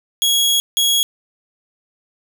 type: tone bursts at uneven times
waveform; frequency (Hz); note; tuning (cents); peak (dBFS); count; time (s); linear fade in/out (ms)
sawtooth; 3322; G#7; 0; -10; 2; 0.22-0.6 / 0.77-1.03; 0
effects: none